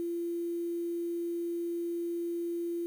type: tone with quantisation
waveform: sine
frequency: 342 Hz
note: F4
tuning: 36 cents flat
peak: -31 dBFS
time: 0-2.86 s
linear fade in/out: 0 ms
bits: 9
effects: none